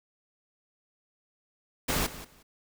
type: noise with echo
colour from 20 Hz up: pink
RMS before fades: -28 dBFS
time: 1.88-2.07 s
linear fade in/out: 10 ms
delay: 180 ms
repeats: 2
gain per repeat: -15 dB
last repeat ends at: 2.43 s
effects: none